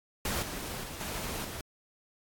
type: noise with level steps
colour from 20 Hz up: pink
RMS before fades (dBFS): -32 / -39 / -42 / -37 / -41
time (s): 0.25-1.61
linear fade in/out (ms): 2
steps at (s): 0.42 / 0.83 / 1 / 1.44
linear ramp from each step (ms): 10
effects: AAC 64 kbps